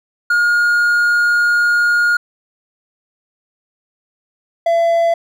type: tone pair in turn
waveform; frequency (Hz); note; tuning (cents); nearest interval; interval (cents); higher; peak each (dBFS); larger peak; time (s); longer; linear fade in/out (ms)
triangle; 1427 / 673.5; F6 / E5; +37 / +37; octave + minor second; 1300; first; -9; neither; 0.3-2.17 / 4.66-5.14; first; 5
effects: none